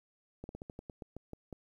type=slowing click train; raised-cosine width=2 ms; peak=-30 dBFS; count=11; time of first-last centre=0.44-1.527 s; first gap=51 ms; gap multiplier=1.16; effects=11-bit